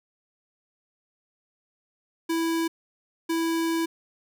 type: tone bursts at uneven times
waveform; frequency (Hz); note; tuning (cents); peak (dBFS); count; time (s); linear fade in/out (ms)
square; 329.6; E4; 0; -24; 2; 2.29-2.68 / 3.29-3.86; 10
effects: none